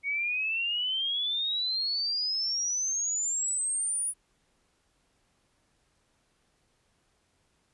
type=exponential sweep; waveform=sine; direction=up; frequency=2217 to 9900 Hz; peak=-27 dBFS; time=0.03-4.14 s; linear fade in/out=50 ms; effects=pink hiss -71 dBFS RMS until 7.73 s + resampled to 24000 Hz